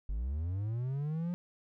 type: linear sweep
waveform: triangle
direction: up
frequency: 46.25 to 178.9 Hz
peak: -30 dBFS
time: 0.09-1.34 s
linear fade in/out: 0 ms
effects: none